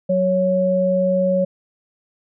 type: tone pair together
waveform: sine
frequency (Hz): 185.22 / 554.4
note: F#3 / C#5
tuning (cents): +2 / 0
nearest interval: octave + perfect fifth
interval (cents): 1898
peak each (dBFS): -20 / -16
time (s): 0.09-1.45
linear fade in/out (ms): 10
effects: none